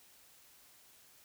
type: silence
effects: white hiss -62 dBFS RMS until 1.24 s